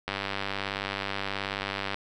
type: click train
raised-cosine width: 0.3 ms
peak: -14 dBFS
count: 185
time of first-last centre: 0.08-1.944 s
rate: 98.7 Hz
effects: none